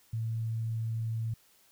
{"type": "tone", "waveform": "sine", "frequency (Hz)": 112.9, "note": "A2", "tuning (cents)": 45, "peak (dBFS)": -30, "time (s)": [0.13, 1.34], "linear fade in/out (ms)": 5, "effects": ["white hiss -64 dBFS RMS until 1.71 s"]}